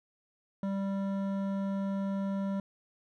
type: tone with hard clipping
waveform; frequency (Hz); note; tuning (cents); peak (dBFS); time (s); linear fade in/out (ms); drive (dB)
sine; 196; G3; 0; -32; 0.63-2.6; 2; 12
effects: none